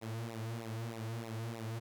sawtooth tone with flanger, 113.6 Hz, A#2, 44 cents flat, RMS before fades -41 dBFS, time 0.01-1.8 s, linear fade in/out 20 ms, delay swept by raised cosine 0.62 to 5.22 ms, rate 3.2 Hz, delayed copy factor -0.95, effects none

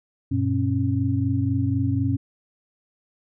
sine tone cluster, 96.1 / 120.1 / 272.8 Hz, G2 / B2 / C#4, -34 / -48 / -28 cents, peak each -24 dBFS, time 0.31-2.17 s, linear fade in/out 10 ms, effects none

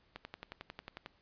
click train, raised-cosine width 0.3 ms, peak -27 dBFS, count 11, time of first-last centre 0.16-1.061 s, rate 11.1 Hz, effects pink hiss -70 dBFS RMS until 1.21 s + resampled to 11025 Hz

